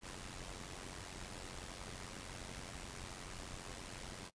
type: noise with amplitude modulation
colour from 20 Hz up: pink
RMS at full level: -45 dBFS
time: 0.01-4.31 s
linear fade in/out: 50 ms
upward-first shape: sine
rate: 91.5 Hz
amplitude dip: 75%
effects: noise-tail reverb RT60 0.1 s tail -22 dB re dry + resampled to 22050 Hz